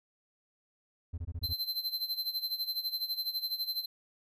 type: tone bursts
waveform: triangle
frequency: 83.8 Hz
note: E2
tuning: 29 cents sharp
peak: -32 dBFS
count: 6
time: 1.13-1.535 s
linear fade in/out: 10 ms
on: 50 ms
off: 21 ms
type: tone with tremolo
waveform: square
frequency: 4093 Hz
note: C8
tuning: 39 cents flat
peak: -30 dBFS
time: 1.43-3.86 s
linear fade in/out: 10 ms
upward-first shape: sine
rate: 12 Hz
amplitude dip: 80%
effects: none

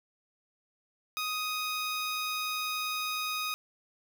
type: tone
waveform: 15% pulse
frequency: 1249 Hz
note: D#6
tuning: 6 cents sharp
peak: -25 dBFS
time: 1.17-3.54 s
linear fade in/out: 0 ms
effects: none

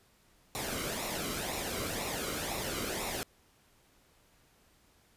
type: noise with flanger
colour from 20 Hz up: pink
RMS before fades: -36 dBFS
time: 0.55-3.23 s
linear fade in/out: 0 ms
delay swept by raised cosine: 0.63 to 1.17 ms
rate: 2 Hz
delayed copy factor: -0.6
effects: pink hiss -66 dBFS RMS until 5.16 s + resampled to 32000 Hz

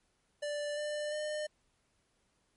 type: tone with pitch steps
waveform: square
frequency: 587.3 / 596.2 / 605.2 Hz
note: D5 / D5 / D#5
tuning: 0 / +26 / -48 cents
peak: -35 dBFS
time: 0.42-1.47 s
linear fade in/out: 10 ms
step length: 350 ms
effects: pink hiss -75 dBFS RMS until 2.56 s + MP3 48 kbps

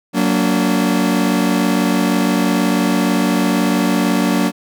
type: chord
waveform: 40% pulse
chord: Gb augmented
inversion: none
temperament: just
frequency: 185 / 231.2 / 289.1 Hz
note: Gb3 / Bb3 / D4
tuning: 0 / -14 / -27 cents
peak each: -17 dBFS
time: 0.13-4.52 s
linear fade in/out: 50 ms
effects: none

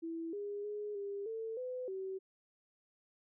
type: tone with pitch steps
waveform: sine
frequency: 329.7 / 408.2 / 416.8 / 401.4 / 447.8 / 505 / 381.5 Hz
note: E4 / G#4 / G#4 / G4 / A4 / B4 / G4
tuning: 0 / -30 / +6 / +41 / +30 / +39 / -47 cents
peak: -38 dBFS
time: 0.02-2.19 s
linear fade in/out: 20 ms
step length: 310 ms
effects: none

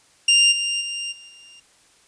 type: tone with level steps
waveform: sawtooth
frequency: 2794 Hz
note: F7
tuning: in tune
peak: -9 / -18 / -23 / -38 / -41 dBFS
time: 0.28-1.6 s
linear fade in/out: 5 ms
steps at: 0.51 / 0.8 / 1.11 / 1.28 s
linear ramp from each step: 20 ms
effects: white hiss -56 dBFS RMS until 2.07 s + resampled to 22050 Hz

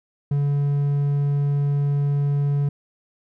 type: tone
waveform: triangle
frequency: 142.8 Hz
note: D3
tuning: 48 cents flat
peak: -16 dBFS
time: 0.31-2.69 s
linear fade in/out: 5 ms
effects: none

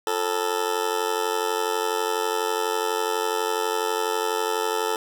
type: tone with amplitude modulation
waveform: 20% pulse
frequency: 440 Hz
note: A4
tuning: in tune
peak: -14 dBFS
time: 0.07-4.96 s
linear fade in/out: 2 ms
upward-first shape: sine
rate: 92.1 Hz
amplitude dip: 85%
effects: none

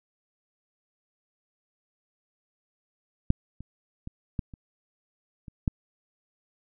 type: clicks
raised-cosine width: 5 ms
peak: -7 / -28 / -24 / -16 / -30 / -29 / -11 dBFS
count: 7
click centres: 3.304 / 3.606 / 4.074 / 4.392 / 4.538 / 5.482 / 5.678 s
effects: none

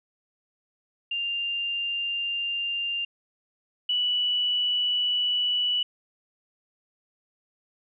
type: tone pair in turn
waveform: sine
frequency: 2794 / 2955 Hz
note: F7 / F#7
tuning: 0 / -3 cents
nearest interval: minor second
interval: 97 cents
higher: second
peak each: -26 / -22 dBFS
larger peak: second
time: 1.11-3.05 / 3.89-5.83 s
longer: neither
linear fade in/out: 5 ms
effects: none

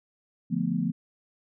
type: chord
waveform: sine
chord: B half-diminished seventh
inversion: first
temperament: equal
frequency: 146.83 / 174.61 / 220 / 246.9 Hz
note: D3 / F3 / A3 / B3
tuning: 0 / 0 / 0 / 0 cents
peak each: -34 / -28 / -30 / -30 dBFS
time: 0.5-0.92 s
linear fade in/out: 20 ms
effects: none

